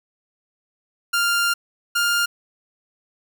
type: tone pair in turn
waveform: sawtooth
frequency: 1396.9 / 1405 Hz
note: F6 / F6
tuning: 0 / +10 cents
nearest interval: unison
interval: 10 cents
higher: second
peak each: -14 dBFS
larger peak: neither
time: 1.13-1.54 / 1.95-2.26 s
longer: first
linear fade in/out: 10 ms
effects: none